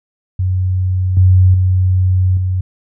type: tone with level steps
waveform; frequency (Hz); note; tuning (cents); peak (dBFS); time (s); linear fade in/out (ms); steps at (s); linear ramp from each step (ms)
sine; 92.5; F#2; 0; -12 / -5 / -9 / -13; 0.39-2.61; 5; 1.17 / 1.54 / 2.37; 2
effects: none